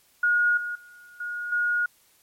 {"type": "tone with level steps", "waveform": "sine", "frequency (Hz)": 1440, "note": "F#6", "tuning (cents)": -47, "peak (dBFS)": [-18, -28, -46, -29, -21], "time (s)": [0.23, 1.86], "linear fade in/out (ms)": 5, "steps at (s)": [0.57, 0.75, 1.2, 1.52], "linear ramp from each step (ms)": 5, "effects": ["white hiss -61 dBFS RMS until 2.22 s", "MP3 64 kbps"]}